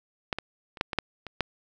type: clicks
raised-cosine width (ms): 0.3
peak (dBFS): -11 / -15 / -27 / -8 / -15 / -7 / -22 / -9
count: 8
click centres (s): 0.328 / 0.386 / 0.772 / 0.811 / 0.932 / 0.987 / 1.267 / 1.407
effects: none